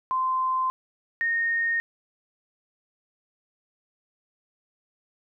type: tone pair in turn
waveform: sine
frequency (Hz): 1037 / 1847.7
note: C6 / A#6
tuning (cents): -16 / -16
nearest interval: minor seventh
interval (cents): 1000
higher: second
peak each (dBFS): -22 / -22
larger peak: neither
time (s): 0.11-0.7 / 1.21-1.8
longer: neither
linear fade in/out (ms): 0
effects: none